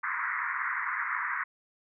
white band-pass noise, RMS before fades -32 dBFS, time 0.03-1.44 s, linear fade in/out 10 ms, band 980 to 2100 Hz, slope 96 dB/octave, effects none

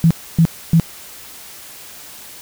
sine tone bursts, 164.81 Hz, E3, in tune, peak -7 dBFS, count 3, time 0.04-0.798 s, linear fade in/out 0 ms, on 66 ms, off 280 ms, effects white hiss -37 dBFS RMS until 2.41 s

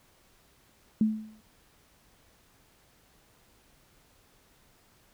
sine tone with exponential decay, 217 Hz, A3, 24 cents flat, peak -18 dBFS, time 1.01-1.41 s, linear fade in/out 2 ms, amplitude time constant 86 ms, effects pink hiss -63 dBFS RMS until 5.13 s

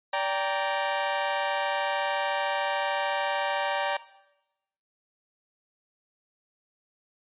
sawtooth chord, G minor, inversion second, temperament equal with one note detuned, 579.6 / 784 / 932.3 Hz, D5 / G5 / Bb5, -23 / 0 / 0 cents, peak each -26 dBFS, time 0.13-3.97 s, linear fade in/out 5 ms, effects noise-tail reverb RT60 0.9 s tail -17 dB re dry + resampled to 8000 Hz

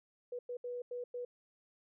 sine tone bursts at uneven times, 489.1 Hz, B4, 17 cents flat, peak -38 dBFS, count 5, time 0.32-0.39 / 0.49-0.57 / 0.64-0.82 / 0.91-1.04 / 1.14-1.25 s, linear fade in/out 5 ms, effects none

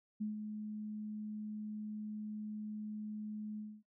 sine tone with ADSR envelope, 212.6 Hz, G#3, 41 cents sharp, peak -34 dBFS, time 0.2-3.83 s, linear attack 15 ms, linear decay 140 ms, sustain -6 dB, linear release 250 ms, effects noise-tail reverb RT60 0.1 s tail -20 dB re dry

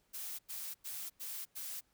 blue noise bursts, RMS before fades -43 dBFS, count 5, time 0.13-1.81 s, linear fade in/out 20 ms, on 260 ms, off 95 ms, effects pink hiss -75 dBFS RMS until 1.93 s

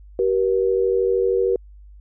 sine tone pair together, 384.2 / 477.2 Hz, G4 / A#4, -35 / +41 cents, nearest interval major third, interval 376 cents, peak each -19 dBFS, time 0.19-1.56 s, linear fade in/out 2 ms, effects added 50 Hz sine -41 dBFS peak until 2 s

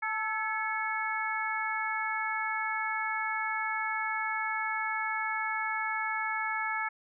harmonic tone with a mistuned harmonic, 440 Hz, A4, in tune, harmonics 2 / 3 / 4 / 5, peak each -35 / -35 / -35 / -35 dBFS, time 0.02-6.89 s, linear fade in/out 10 ms, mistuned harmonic 4, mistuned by -53 cents, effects none

